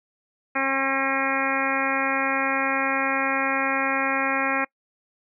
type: harmonic tone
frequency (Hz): 270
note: C#4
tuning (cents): -45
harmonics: 1 / 2 / 3 / 4 / 5 / 6 / 7 / 8 / 9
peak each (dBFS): -30 / -30 / -30 / -30 / -30 / -30 / -30 / -30 / -30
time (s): 0.55-4.65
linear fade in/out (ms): 10
effects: noise-tail reverb RT60 0.1 s tail -25 dB re dry